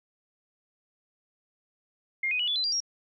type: tone with pitch steps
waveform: sine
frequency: 2122 / 2495 / 2932 / 3447 / 4052 / 4764 / 5600 Hz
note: C7 / D#7 / F#7 / A7 / B7 / D8 / F8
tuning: +24 / +4 / -16 / -36 / +44 / +24 / +4 cents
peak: -25 dBFS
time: 2.23-2.804 s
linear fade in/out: 5 ms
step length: 82 ms
effects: none